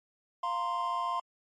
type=chord; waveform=triangle; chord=F suspended fourth; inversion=none; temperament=equal; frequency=698.5 / 932.3 / 1046.5 Hz; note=F5 / Bb5 / C6; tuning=0 / 0 / 0 cents; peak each=-35 / -35 / -29 dBFS; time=0.43-1.2 s; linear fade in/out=5 ms; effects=MP3 48 kbps